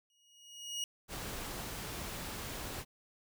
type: tone with exponential growth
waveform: 25% pulse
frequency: 2888 Hz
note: F#7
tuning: 43 cents flat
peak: -30 dBFS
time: 0.1-0.84 s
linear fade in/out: 1 ms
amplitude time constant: 160 ms
type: noise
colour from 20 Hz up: pink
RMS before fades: -42 dBFS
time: 1.08-2.85 s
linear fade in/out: 50 ms
effects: none